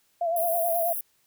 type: tone with vibrato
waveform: sine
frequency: 675 Hz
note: E5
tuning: 41 cents sharp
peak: -23 dBFS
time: 0.21-0.93 s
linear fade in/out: 5 ms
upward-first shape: sine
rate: 9.3 Hz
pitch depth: 58 cents each way
type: high-pass noise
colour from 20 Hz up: white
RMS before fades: -31 dBFS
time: 0.36-1.01 s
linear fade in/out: 5 ms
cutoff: 10000 Hz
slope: 96 dB/octave
effects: white hiss -67 dBFS RMS until 1.26 s